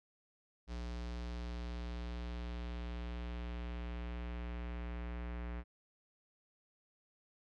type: tone with low-pass filter sweep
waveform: square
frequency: 59.5 Hz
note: A#1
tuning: 36 cents sharp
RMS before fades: -42 dBFS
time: 0.67-5.64 s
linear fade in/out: 50 ms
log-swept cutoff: 5200 to 2100 Hz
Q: 1.5
effects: none